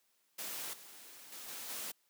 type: noise with level steps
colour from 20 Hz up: white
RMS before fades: -42 / -54 / -48 / -45 / -42 dBFS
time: 0.38-1.92 s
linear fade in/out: 10 ms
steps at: 0.73 / 1.32 / 1.48 / 1.69 s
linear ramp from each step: 5 ms
effects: white hiss -75 dBFS RMS until 2.09 s + high-pass 200 Hz 12 dB/octave